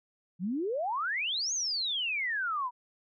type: exponential two-way sweep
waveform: sine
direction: up then down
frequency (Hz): 164.81 to 6645 to 948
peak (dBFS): -29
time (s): 0.39-2.71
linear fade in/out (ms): 50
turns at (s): 1.53
effects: none